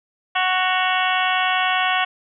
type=harmonic tone with a mistuned harmonic; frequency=370 Hz; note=F#4; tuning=in tune; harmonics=2 / 3 / 4 / 5 / 6 / 7 / 8 / 9; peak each=-22 / -24 / -25 / -26 / -27 / -27 / -28 / -29 dBFS; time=0.35-2.05 s; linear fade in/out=10 ms; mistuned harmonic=7; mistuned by=+75 cents; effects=none